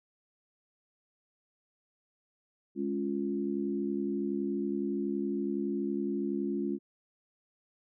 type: chord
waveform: sine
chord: Db major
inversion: second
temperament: equal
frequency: 207.7 / 277.2 / 349.2 Hz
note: Ab3 / Db4 / F4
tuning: 0 / 0 / 0 cents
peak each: -34 dBFS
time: 2.75-6.79 s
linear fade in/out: 50 ms
effects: none